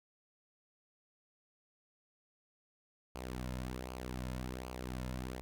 sawtooth tone with flanger, 63 Hz, B1, 35 cents sharp, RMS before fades -42 dBFS, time 3.15-5.41 s, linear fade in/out 0 ms, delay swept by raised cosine 0.53 to 2.63 ms, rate 1.3 Hz, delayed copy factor -0.6, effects none

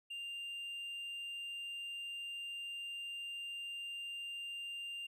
triangle tone, 2793 Hz, F7, 1 cent flat, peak -40 dBFS, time 0.1-5.07 s, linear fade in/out 10 ms, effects resampled to 32000 Hz

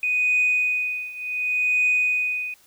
sine tone with tremolo, 2489 Hz, D#7, in tune, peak -15 dBFS, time 0.03-2.54 s, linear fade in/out 2 ms, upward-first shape triangle, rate 0.68 Hz, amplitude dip 90%, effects tanh soft clip ceiling -13 dBFS + white hiss -56 dBFS RMS until 2.66 s

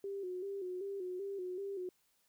sine tone with vibrato, 379.9 Hz, F#4, 46 cents sharp, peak -38 dBFS, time 0.04-1.89 s, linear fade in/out 2 ms, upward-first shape square, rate 2.6 Hz, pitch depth 73 cents each way, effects white hiss -75 dBFS RMS until 2.28 s

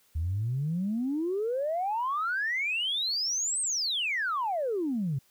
sine exponential two-way sweep, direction up then down, 75.3 to 8600 to 126.4 Hz, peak -26 dBFS, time 0.15-5.19 s, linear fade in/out 10 ms, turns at 3.61 s, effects tanh soft clip ceiling -22 dBFS + white hiss -65 dBFS RMS until 5.3 s

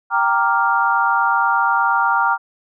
sine chord, G minor seventh, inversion none, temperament equal, 784 / 932.3 / 1174.7 / 1396.9 Hz, G5 / Bb5 / D6 / F6, 0 / 0 / 0 / 0 cents, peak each -21 / -18 / -21 / -18 dBFS, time 0.1-2.38 s, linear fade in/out 50 ms, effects none

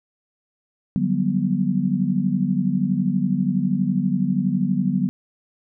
sine chord, G major seventh, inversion second, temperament just, 147 / 183.75 / 196 / 245 Hz, D3 / F#3 / G3 / B3, +2 / -12 / 0 / -14 cents, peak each -27 / -22 / -23 / -24 dBFS, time 0.96-5.09 s, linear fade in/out 0 ms, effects none

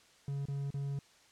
triangle tone with dropouts, 139.9 Hz, C#3, 16 cents sharp, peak -32 dBFS, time 0.28-0.99 s, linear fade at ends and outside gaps 2 ms, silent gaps 0.455-0.484 / 0.705-0.742 s, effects white hiss -63 dBFS RMS until 1.31 s + low-pass 7000 Hz 12 dB/octave

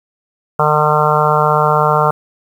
harmonic tone, 151.3 Hz, D#3, 48 cents flat, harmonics 1 / 3 / 4 / 5 / 6 / 7 / 8 / 9, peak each -18 / -18 / -18 / -18 / -18 / -18 / -18 / -18 dBFS, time 0.59-2.11 s, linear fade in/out 5 ms, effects 7-bit

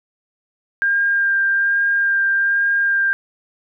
sine tone with vibrato, 1600 Hz, G6, 35 cents sharp, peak -14 dBFS, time 0.82-3.13 s, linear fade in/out 0 ms, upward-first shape sine, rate 1.2 Hz, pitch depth 13 cents each way, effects none

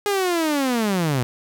sawtooth linear sweep, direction down, 415.3 to 116.54 Hz, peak -15 dBFS, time 0.06-1.23 s, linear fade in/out 0 ms, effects none

